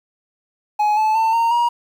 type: tone with pitch steps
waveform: triangle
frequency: 841 / 867.1 / 894.1 / 921.9 / 950.6 Hz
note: G#5 / A5 / A5 / A#5 / A#5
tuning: +22 / -26 / +28 / -19 / +34 cents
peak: -12 dBFS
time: 0.79-1.69 s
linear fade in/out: 10 ms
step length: 180 ms
effects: 8-bit